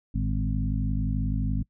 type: harmonic tone with a mistuned harmonic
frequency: 51.6 Hz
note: G#1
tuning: 10 cents flat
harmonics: 1 / 2 / 3 / 4 / 5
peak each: -27 / -30 / -32 / -33 / -34 dBFS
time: 0.14-1.63 s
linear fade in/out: 10 ms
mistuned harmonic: 2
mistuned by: +82 cents
effects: noise-tail reverb RT60 0.1 s tail -24 dB re dry